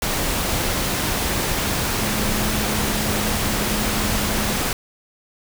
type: tone in noise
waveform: sine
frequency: 211.3 Hz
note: G#3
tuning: 30 cents sharp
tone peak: -27 dBFS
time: 2.01-4.59 s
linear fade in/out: 2 ms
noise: pink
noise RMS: -22 dBFS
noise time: 0.02-4.73 s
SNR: -8 dB
effects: none